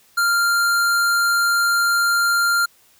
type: tone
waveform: square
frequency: 1393 Hz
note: F6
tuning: 5 cents flat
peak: -16 dBFS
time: 0.17-2.66 s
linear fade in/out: 10 ms
effects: white hiss -55 dBFS RMS until 2.99 s